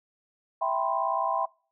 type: chord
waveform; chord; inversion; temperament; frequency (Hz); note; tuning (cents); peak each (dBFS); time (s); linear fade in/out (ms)
sine; C major seventh; first; equal; 659.3 / 784 / 987.8 / 1046.5; E5 / G5 / B5 / C6; 0 / 0 / 0 / 0; -30; 0.61-1.46; 10
effects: noise-tail reverb RT60 0.4 s tail -24 dB re dry